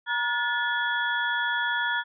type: tone cluster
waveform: sine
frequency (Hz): 946 / 1440 / 1733 / 3363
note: A#5 / F#6 / A6 / G#7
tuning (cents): +25 / -47 / -27 / +21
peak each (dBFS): -30 / -28 / -28 / -34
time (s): 0.06-2.04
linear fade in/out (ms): 50
effects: none